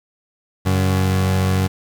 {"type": "tone pair together", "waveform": "30% pulse", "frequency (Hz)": [93.91, 140.4], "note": ["F#2", "C#3"], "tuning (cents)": [26, 22], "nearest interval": "perfect fifth", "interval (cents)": 696, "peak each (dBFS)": [-13, -22], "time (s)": [0.65, 1.68], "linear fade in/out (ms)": 20, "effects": ["8-bit"]}